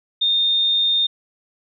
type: tone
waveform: sine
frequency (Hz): 3649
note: A#7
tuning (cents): -38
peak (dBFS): -15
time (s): 0.21-1.07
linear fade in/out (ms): 10
effects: none